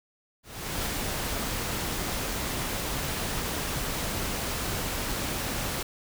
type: noise with ADSR envelope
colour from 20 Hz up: pink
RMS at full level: -29 dBFS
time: 0.43-5.83 s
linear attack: 430 ms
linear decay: 6 ms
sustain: -2 dB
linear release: 5 ms
effects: none